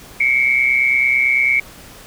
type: tone pair together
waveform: sine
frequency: 2170 / 2299 Hz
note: C#7 / D7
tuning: -37 / -37 cents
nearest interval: minor second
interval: 100 cents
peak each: -15 dBFS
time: 0.2-1.6 s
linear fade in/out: 5 ms
effects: pink hiss -40 dBFS RMS until 2.06 s